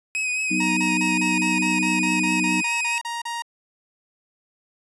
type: tone with vibrato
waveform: 45% pulse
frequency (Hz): 2524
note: D#7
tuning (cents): +24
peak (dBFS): -22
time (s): 0.15-2.98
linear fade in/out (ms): 0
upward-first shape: triangle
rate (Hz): 4.7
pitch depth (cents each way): 40
type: chord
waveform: sine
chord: B major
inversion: second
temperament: equal with one note detuned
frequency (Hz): 187.69 / 246.9 / 311.1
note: F#3 / B3 / D#4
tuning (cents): +25 / 0 / 0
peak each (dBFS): -26 / -28 / -25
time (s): 0.5-2.62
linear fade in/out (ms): 20
type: tone bursts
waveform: sawtooth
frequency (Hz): 938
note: A#5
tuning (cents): +11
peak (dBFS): -23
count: 14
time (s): 0.6-3.422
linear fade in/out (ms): 5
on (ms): 170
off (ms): 34
effects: resampled to 24000 Hz